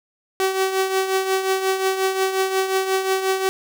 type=tone with tremolo; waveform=sawtooth; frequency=381.4 Hz; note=G4; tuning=47 cents flat; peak=-12 dBFS; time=0.4-3.49 s; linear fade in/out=0 ms; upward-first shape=triangle; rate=5.6 Hz; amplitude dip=65%; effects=none